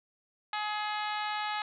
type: harmonic tone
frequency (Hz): 421.8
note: G#4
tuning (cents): +27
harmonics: 2 / 3 / 4 / 5 / 6 / 7 / 8 / 9 / 10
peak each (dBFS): -34 / -38 / -40 / -42 / -44 / -45 / -46 / -47 / -48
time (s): 0.53-1.62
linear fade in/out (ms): 2
effects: none